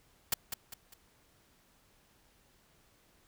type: noise with echo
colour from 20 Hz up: white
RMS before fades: -28 dBFS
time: 0.32-0.34 s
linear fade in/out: 5 ms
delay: 200 ms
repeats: 3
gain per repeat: -8 dB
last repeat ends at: 0.94 s
effects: pink hiss -67 dBFS RMS until 3.27 s